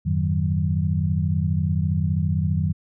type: tone cluster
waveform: sine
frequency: 89.1 / 104.1 / 152.8 / 184.8 Hz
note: F2 / G#2 / D#3 / F#3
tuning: +35 / +5 / -31 / -2 cents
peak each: -23 / -30 / -23 / -26 dBFS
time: 0.05-2.73 s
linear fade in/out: 20 ms
effects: none